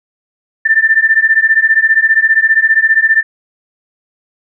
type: beating tone pair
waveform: sine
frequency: 1774 / 1789 Hz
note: A6 / A6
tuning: +14 / +28 cents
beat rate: 15 Hz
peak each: -10 dBFS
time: 0.65-3.23 s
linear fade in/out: 10 ms
effects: none

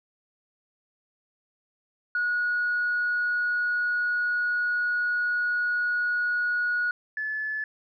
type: tone pair in turn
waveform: sine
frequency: 1454 / 1729.1 Hz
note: F#6 / A6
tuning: -31 / -31 cents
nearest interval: minor third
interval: 300 cents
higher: second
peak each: -22 / -27 dBFS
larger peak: first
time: 2.15-6.91 / 7.17-7.64 s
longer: first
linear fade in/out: 2 ms
effects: tanh soft clip ceiling -19 dBFS

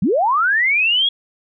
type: linear sweep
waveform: sine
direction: up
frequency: 146.1 to 3359 Hz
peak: -13 dBFS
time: 0.02-1.09 s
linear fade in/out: 5 ms
effects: none

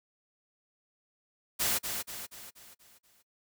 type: noise with echo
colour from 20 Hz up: white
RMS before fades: -29 dBFS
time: 1.59-1.79 s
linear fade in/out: 20 ms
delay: 240 ms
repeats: 6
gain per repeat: -6 dB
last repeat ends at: 3.23 s
effects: noise-tail reverb RT60 0.1 s tail -23 dB re dry

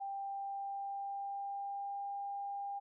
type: tone with pitch glide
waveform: sine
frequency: 790 to 801 Hz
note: G5 to G5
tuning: +13 to +37 cents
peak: -38 dBFS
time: 0-2.8 s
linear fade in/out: 20 ms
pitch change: +24 cents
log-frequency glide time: 0.14-2.12 s
effects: none

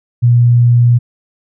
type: tone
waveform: sine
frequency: 120.3 Hz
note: B2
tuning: 45 cents flat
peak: -5 dBFS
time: 0.22-0.99 s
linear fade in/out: 20 ms
effects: none

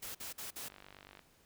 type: noise bursts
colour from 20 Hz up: white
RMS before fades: -44 dBFS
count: 4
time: 0.02-0.687 s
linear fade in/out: 10 ms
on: 130 ms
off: 49 ms
type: click train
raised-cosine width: 0.3 ms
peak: -36 dBFS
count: 27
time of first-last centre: 0.66-1.193 s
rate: 48.8 Hz
effects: pink hiss -67 dBFS RMS until 1.45 s

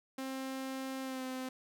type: tone with pitch glide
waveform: sawtooth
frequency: 264.9 to 258.6 Hz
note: C4 to C4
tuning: +22 to -20 cents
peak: -34 dBFS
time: 0.18-1.49 s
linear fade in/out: 5 ms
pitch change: -42 cents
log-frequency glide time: 1.02-1.23 s
effects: none

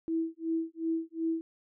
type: tone with tremolo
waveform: sine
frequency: 326.7 Hz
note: E4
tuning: 15 cents flat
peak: -26 dBFS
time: 0.08-1.41 s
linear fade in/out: 0 ms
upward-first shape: sine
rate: 2.7 Hz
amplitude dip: 100%
effects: none

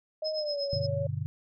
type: tone with pitch glide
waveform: sine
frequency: 622.3 to 560.8 Hz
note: D#5 to C#5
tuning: 0 to +20 cents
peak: -30 dBFS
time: 0.22-1.07 s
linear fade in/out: 5 ms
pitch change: -180 cents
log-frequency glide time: 0.35-0.62 s
type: tone with tremolo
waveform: sine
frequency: 5130 Hz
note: E8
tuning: 48 cents flat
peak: -30 dBFS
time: 0.24-0.87 s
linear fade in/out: 20 ms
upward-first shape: triangle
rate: 8.4 Hz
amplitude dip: 100%
type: chord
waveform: sine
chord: G major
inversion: none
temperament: just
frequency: 98 / 122.5 / 147 Hz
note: G2 / B2 / D3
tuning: 0 / -14 / +2 cents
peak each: -34 dBFS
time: 0.73-1.26 s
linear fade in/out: 0 ms
effects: none

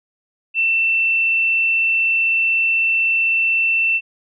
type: tone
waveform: sine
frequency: 2681 Hz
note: E7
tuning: 29 cents sharp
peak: -14 dBFS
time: 0.54-4.01 s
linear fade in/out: 50 ms
effects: none

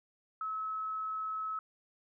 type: tone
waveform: sine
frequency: 1292 Hz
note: E6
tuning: 35 cents flat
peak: -34 dBFS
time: 0.41-1.59 s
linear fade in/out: 2 ms
effects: none

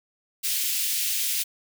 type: high-pass noise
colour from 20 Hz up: white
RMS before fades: -26 dBFS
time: 0.43-1.44 s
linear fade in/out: 20 ms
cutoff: 2300 Hz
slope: 24 dB/octave
effects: none

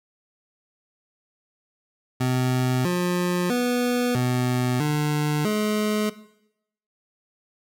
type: tone with pitch steps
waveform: 25% pulse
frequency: 127.4 / 178 / 245.3 / 125.1 / 149.6 / 212.2 Hz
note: C3 / F3 / B3 / B2 / D3 / G#3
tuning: -46 / +33 / -12 / +23 / +32 / +38 cents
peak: -17 dBFS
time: 2.2-6.1 s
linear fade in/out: 10 ms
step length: 650 ms
effects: noise-tail reverb RT60 0.8 s tail -17 dB re dry

